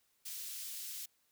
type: high-pass noise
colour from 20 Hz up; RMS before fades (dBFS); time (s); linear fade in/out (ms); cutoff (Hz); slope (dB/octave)
white; -44; 0.25-1.06; 10; 3300; 12
effects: white hiss -75 dBFS RMS until 1.31 s